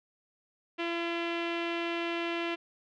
sawtooth tone with low-pass filter, 339.1 Hz, E4, 49 cents sharp, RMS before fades -33 dBFS, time 0.78-2.56 s, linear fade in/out 20 ms, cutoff 2800 Hz, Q 3.3, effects none

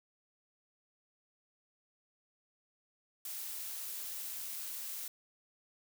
blue noise, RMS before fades -42 dBFS, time 3.25-5.08 s, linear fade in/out 2 ms, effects none

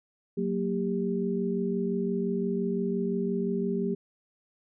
sine tone cluster, 184.4 / 230.2 / 397.9 Hz, F#3 / A#3 / G4, -6 / -22 / +26 cents, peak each -30 / -31 / -30 dBFS, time 0.37-3.95 s, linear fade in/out 10 ms, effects none

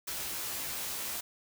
white noise with comb filter, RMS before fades -37 dBFS, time 0.07-1.21 s, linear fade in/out 10 ms, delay 15 ms, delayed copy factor +0.9, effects none

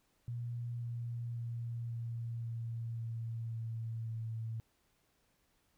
sine tone with pitch steps, 119.3 / 118.34 / 117.39 / 116.44 / 115.5 / 114.57 / 113.65 / 112.73 Hz, A#2 / A#2 / A#2 / A#2 / A#2 / A#2 / A#2 / A2, +41 / +27 / +13 / -2 / -16 / -30 / -43 / +42 cents, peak -37 dBFS, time 0.28-4.6 s, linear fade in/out 0 ms, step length 540 ms, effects pink hiss -75 dBFS RMS until 5.77 s

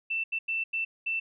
sine tone bursts at uneven times, 2671 Hz, E7, 22 cents sharp, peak -27 dBFS, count 5, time 0.1-0.24 / 0.32-0.39 / 0.48-0.64 / 0.73-0.85 / 1.06-1.2 s, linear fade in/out 10 ms, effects none

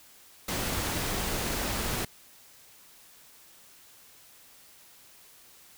pink noise, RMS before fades -31 dBFS, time 0.48-2.05 s, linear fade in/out 5 ms, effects white hiss -55 dBFS RMS until 5.77 s

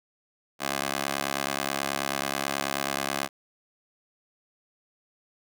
15% pulse tone with high-pass filter, 69.3 Hz, C#2, in tune, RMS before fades -30 dBFS, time 0.59-3.29 s, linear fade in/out 50 ms, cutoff 530 Hz, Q 0.55, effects none

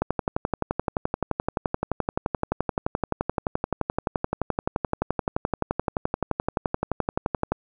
click train, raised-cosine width 1 ms, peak -9 dBFS, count 88, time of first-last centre 0.02-7.52 s, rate 11.6 Hz, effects none

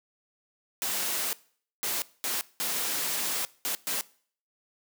white noise bursts at uneven times, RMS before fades -30 dBFS, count 6, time 0.82-1.33 / 1.83-2.02 / 2.24-2.41 / 2.6-3.45 / 3.65-3.75 / 3.87-4.01 s, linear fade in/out 0 ms, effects noise-tail reverb RT60 0.5 s tail -21 dB re dry + high-pass 200 Hz 12 dB/octave

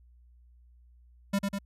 square tone with echo, 198.6 Hz, G3, 23 cents sharp, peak -25 dBFS, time 1.33-1.39 s, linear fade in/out 10 ms, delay 99 ms, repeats 2, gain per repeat -3 dB, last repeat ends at 1.588 s, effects added 60 Hz sine -55 dBFS peak until 1.65 s + resampled to 32000 Hz

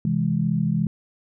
sine chord, C augmented, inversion none, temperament equal, 130.81 / 164.81 / 207.7 Hz, C3 / E3 / G#3, 0 / 0 / 0 cents, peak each -26 / -22 / -24 dBFS, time 0.05-0.87 s, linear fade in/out 2 ms, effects none

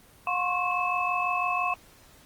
sine tone cluster, 717 / 1056 / 1102 / 2604 Hz, F5 / C6 / C#6 / E7, +45 / +16 / -11 / -22 cents, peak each -30 dBFS, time 0.27-1.74 s, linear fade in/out 2 ms, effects pink hiss -55 dBFS RMS until 2.25 s + Opus 24 kbps

